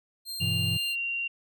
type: tone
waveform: sawtooth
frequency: 4186 Hz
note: C8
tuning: in tune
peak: -31 dBFS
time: 0.25-0.96 s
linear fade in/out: 50 ms
type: tone with pitch glide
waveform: sine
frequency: 2794 to 2762 Hz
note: F7 to F7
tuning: 0 to -20 cents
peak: -28 dBFS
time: 0.4-1.28 s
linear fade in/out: 10 ms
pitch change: -20 cents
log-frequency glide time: 0.85-0.96 s
type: chord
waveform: triangle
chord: E minor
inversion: first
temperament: just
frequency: 98.89 / 123.61 / 164.81 Hz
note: G2 / B2 / E3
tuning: +16 / +2 / 0 cents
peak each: -29 / -30 / -30 dBFS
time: 0.4-0.78 s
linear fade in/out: 20 ms
effects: none